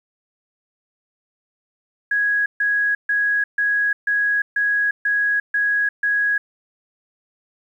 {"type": "tone bursts", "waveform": "sine", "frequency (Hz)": 1661.2, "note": "G#6", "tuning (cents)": 0, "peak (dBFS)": -16, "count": 9, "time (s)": [2.11, 6.38], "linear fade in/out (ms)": 5, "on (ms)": 350, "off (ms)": 140, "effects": ["9-bit"]}